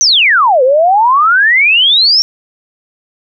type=exponential two-way sweep; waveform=sine; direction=down then up; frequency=6300 to 493.9 to 5600 Hz; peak=-5 dBFS; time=0.01-2.22 s; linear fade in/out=0 ms; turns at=0.63 s; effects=none